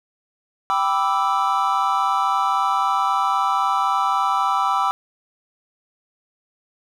triangle chord, E minor seventh, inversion first, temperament equal, 784 / 987.8 / 1174.7 / 1318.5 Hz, G5 / B5 / D6 / E6, 0 / 0 / 0 / 0 cents, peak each -21 dBFS, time 0.7-4.91 s, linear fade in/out 0 ms, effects none

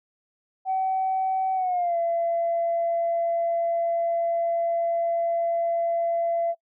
sine tone with pitch glide, 760 to 677.1 Hz, F#5 to E5, +46 to +46 cents, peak -21 dBFS, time 0.65-6.55 s, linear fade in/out 50 ms, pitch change -200 cents, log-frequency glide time 1.54-1.97 s, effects noise-tail reverb RT60 0.1 s tail -21 dB re dry + tanh soft clip ceiling -17 dBFS

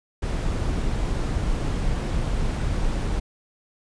brown noise, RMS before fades -24 dBFS, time 0.22-3.2 s, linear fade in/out 10 ms, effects resampled to 22050 Hz

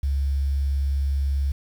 sine tone with quantisation, 69.3 Hz, C#2, in tune, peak -20 dBFS, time 0.03-1.52 s, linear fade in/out 5 ms, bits 8, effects none

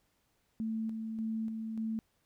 sine tone with tremolo, 222 Hz, A3, 16 cents sharp, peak -32 dBFS, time 0.6-1.99 s, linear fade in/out 0 ms, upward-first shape square, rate 1.7 Hz, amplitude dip 35%, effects pink hiss -75 dBFS RMS until 2.25 s

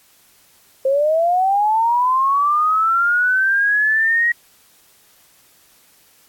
sine linear sweep, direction up, 523.3 to 1903 Hz, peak -13 dBFS, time 0.85-4.32 s, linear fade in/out 5 ms, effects white hiss -53 dBFS RMS until 6.28 s + AAC 64 kbps

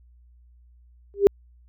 sine tone with exponential growth, 400.6 Hz, G4, 38 cents sharp, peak -6 dBFS, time 1.14-1.27 s, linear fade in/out 0 ms, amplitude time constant 27 ms, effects added 60 Hz sine -51 dBFS peak until 1.68 s

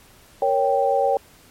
sine chord, G diminished, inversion first, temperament equal, 466.2 / 554.4 / 784 Hz, Bb4 / Db5 / G5, 0 / 0 / 0 cents, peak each -23 / -20 / -20 dBFS, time 0.42-1.17 s, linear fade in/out 2 ms, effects pink hiss -51 dBFS RMS until 1.5 s + MP3 64 kbps

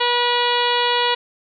harmonic tone, 484.2 Hz, B4, 34 cents flat, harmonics 1 / 2 / 3 / 4 / 5 / 6 / 7 / 8 / 9, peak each -23 / -20 / -28 / -26 / -29 / -24 / -26 / -28 / -31 dBFS, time 0-1.15 s, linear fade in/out 10 ms, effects none

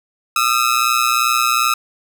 sawtooth ring-modulated tone, 1287 Hz, E6, 42 cents flat, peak -7 dBFS, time 0.36-1.74 s, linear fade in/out 2 ms, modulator 61.3 Hz, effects none

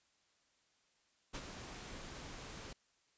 pink noise with ADSR envelope, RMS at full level -42 dBFS, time 1.33-2.73 s, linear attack 24 ms, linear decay 46 ms, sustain -7 dB, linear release 5 ms, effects white hiss -75 dBFS RMS until 3.17 s + resampled to 16000 Hz

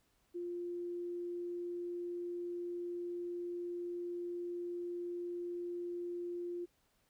sine tone, 349.7 Hz, F4, 2 cents sharp, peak -38 dBFS, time 0.34-6.66 s, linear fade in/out 20 ms, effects pink hiss -75 dBFS RMS until 7.09 s

